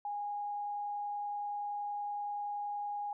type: tone with frequency modulation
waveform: sine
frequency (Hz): 822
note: G#5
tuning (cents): -18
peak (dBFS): -35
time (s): 0.05-3.13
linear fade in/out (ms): 2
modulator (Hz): 30.6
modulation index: 0.22
effects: none